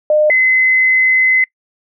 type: tone pair in turn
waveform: sine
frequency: 607 / 2042 Hz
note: D#5 / C7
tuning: -43 / -43 cents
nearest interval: octave + major sixth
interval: 2100 cents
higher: second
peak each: -8 dBFS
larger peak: neither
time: 0.1-0.3 / 0.3-1.44 s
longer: second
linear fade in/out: 2 ms
effects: noise-tail reverb RT60 0.1 s tail -25 dB re dry